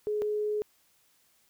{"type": "tone pair in turn", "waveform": "sine", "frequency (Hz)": [421.5, 421.5], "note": ["G#4", "G#4"], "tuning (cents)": [26, 26], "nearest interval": "unison", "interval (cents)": 0, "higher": "neither", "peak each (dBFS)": -27, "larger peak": "neither", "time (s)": [[0.07, 0.22], [0.22, 0.62]], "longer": "second", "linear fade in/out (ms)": 0, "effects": ["white hiss -67 dBFS RMS until 1.49 s"]}